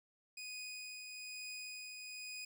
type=tone with tremolo; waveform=20% pulse; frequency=2489 Hz; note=D#7; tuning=in tune; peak=-39 dBFS; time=0.37-2.45 s; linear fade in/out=5 ms; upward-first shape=triangle; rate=1.1 Hz; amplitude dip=35%; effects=none